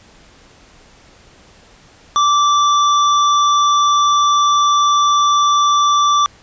sine tone with hard clipping, 1168 Hz, D6, 10 cents flat, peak -12 dBFS, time 2.16-6.26 s, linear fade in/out 0 ms, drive 18 dB, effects pink hiss -46 dBFS RMS until 6.42 s + resampled to 16000 Hz

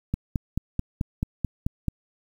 click train, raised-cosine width 5 ms, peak -12 dBFS, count 9, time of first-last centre 0.14-1.883 s, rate 4.59 Hz, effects 8-bit

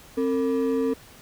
triangle ring-modulated tone, 360 Hz, F#4, 47 cents flat, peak -16 dBFS, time 0.17-0.94 s, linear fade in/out 10 ms, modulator 94.4 Hz, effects pink hiss -49 dBFS RMS until 1.21 s

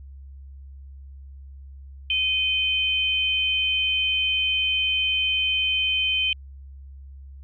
sine tone pair together, 2492 / 3088 Hz, D#7 / G7, +2 / -27 cents, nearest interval major third, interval 371 cents, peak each -24 / -22 dBFS, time 2.1-6.33 s, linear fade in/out 2 ms, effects added 68 Hz sine -39 dBFS peak until 7.43 s

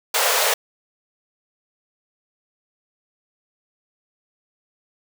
pink high-pass noise, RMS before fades -19 dBFS, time 0.14-0.54 s, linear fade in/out 5 ms, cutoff 440 Hz, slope 96 dB/octave, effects none

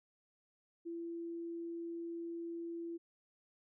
sine tone, 337.1 Hz, E4, 39 cents sharp, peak -40 dBFS, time 0.85-2.98 s, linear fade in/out 20 ms, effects none

